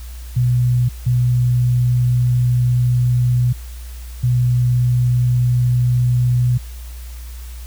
sine tone bursts at uneven times, 123.2 Hz, B2, 4 cents flat, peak -12 dBFS, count 3, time 0.36-0.89 / 1.06-3.53 / 4.23-6.58 s, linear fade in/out 10 ms, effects added 60 Hz sine -29 dBFS peak until 7.66 s + white hiss -43 dBFS RMS until 7.66 s

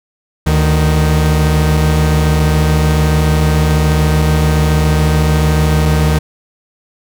45% pulse tone pair together, 74.31 / 155.56 Hz, D2 / D#3, +21 / 0 cents, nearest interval octave + minor second, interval 1279 cents, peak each -12 dBFS, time 0.46-6.19 s, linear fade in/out 10 ms, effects none

